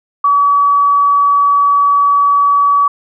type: tone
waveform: sine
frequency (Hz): 1140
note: C#6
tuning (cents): +48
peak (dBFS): -7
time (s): 0.24-2.88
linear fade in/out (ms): 5
effects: none